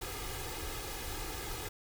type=noise with comb filter; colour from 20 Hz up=pink; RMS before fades=-40 dBFS; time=0.01-1.69 s; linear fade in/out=10 ms; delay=2.4 ms; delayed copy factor=+0.75; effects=none